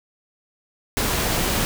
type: noise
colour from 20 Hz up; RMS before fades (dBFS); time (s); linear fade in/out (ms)
pink; -22; 0.97-1.65; 0
effects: none